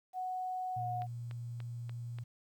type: tone with pitch glide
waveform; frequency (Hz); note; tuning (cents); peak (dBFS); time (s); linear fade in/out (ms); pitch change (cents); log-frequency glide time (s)
sine; 740 to 726.4; F#5 to F#5; 0 to -32; -35; 0.13-1.07; 50; -32; 0.78-0.83
type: tone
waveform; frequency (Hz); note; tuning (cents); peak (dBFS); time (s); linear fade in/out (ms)
sine; 118.8; A#2; +33; -39; 0.76-2.24; 10
type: click train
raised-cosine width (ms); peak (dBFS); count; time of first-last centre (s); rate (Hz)
0.3; -34; 5; 1.02-2.186; 3.43
effects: 11-bit